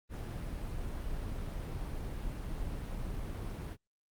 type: noise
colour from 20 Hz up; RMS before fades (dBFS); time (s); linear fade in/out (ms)
brown; -38; 0.09-3.77; 50
effects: Opus 32 kbps